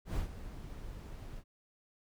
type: noise with ADSR envelope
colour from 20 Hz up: brown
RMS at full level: -33 dBFS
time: 0.05-1.44 s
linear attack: 110 ms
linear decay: 120 ms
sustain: -12 dB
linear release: 64 ms
effects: none

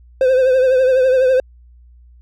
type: tone with vibrato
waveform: triangle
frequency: 517 Hz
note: C5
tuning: 21 cents flat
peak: -8 dBFS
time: 0.21-1.4 s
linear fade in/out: 2 ms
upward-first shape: triangle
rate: 12 Hz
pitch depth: 60 cents each way
effects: added 60 Hz sine -42 dBFS peak until 2.21 s

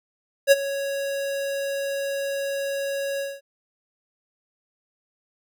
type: tone with ADSR envelope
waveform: square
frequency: 554.4 Hz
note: C#5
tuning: in tune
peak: -10 dBFS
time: 0.47-3.41 s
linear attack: 46 ms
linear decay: 30 ms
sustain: -16 dB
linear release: 210 ms
effects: none

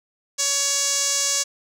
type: tone with band-pass filter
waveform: sawtooth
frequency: 561 Hz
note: C#5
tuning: 21 cents sharp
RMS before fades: -22 dBFS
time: 0.38-1.44 s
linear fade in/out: 20 ms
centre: 6500 Hz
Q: 3.4
effects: none

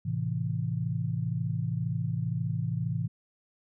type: chord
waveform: sine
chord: A minor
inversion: none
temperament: just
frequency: 110 / 132 / 165 Hz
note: A2 / C3 / E3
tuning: 0 / +16 / +2 cents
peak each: -32 dBFS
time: 0.05-3.08 s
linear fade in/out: 10 ms
effects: none

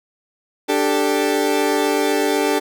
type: chord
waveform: 30% pulse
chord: D suspended fourth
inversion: none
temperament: equal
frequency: 293.7 / 392 / 440 Hz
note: D4 / G4 / A4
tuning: 0 / 0 / 0 cents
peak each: -18 dBFS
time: 0.68-2.6 s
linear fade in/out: 20 ms
effects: none

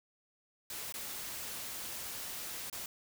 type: noise with dropouts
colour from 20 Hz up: white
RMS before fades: -42 dBFS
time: 0.7-2.86 s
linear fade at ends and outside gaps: 2 ms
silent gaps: 0.924-0.94 / 2.699-2.727 s
effects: none

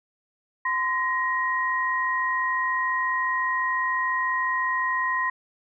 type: tone pair together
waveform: sine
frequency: 1030.8 / 1885 Hz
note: C6 / A#6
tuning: -26 / +19 cents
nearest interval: minor seventh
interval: 1045 cents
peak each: -25 dBFS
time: 0.65-5.3 s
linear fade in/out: 5 ms
effects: none

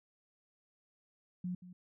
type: tone with echo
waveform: sine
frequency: 180 Hz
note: F#3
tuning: 47 cents flat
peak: -35 dBFS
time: 1.44-1.55 s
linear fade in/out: 5 ms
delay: 180 ms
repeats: 1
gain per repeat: -14 dB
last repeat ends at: 1.73 s
effects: none

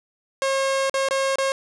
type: tone with dropouts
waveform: sawtooth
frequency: 540 Hz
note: C#5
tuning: 45 cents flat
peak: -16 dBFS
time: 0.42-1.52 s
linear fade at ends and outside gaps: 1 ms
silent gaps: 0.897-0.941 / 1.087-1.109 / 1.357-1.384 s
effects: resampled to 22050 Hz + 7-bit

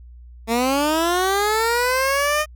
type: linear sweep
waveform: 15% pulse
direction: up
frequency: 222.1 to 617 Hz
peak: -11 dBFS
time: 0.47-2.46 s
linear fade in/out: 50 ms
effects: added 60 Hz sine -39 dBFS peak until 2.55 s

